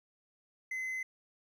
triangle tone, 2045 Hz, C7, 40 cents flat, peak -33 dBFS, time 0.71-1.03 s, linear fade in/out 5 ms, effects none

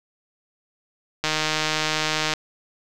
click train, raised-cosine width 0.2 ms, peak -5 dBFS, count 171, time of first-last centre 1.24-2.337 s, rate 155 Hz, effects none

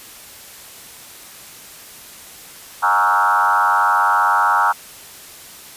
sine tone with frequency modulation, 1121 Hz, C#6, 19 cents sharp, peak -12 dBFS, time 2.82-4.73 s, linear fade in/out 20 ms, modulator 96.5 Hz, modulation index 3.4, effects white hiss -39 dBFS RMS until 5.76 s + resampled to 32000 Hz

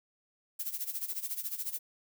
violet noise with tremolo, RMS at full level -34 dBFS, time 0.59-1.79 s, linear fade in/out 10 ms, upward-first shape sine, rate 14 Hz, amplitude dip 80%, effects none

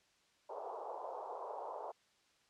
white band-pass noise, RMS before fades -45 dBFS, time 0.49-1.92 s, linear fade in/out 10 ms, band 430 to 990 Hz, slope 48 dB/octave, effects white hiss -72 dBFS RMS until 2.49 s + low-pass 6000 Hz 12 dB/octave

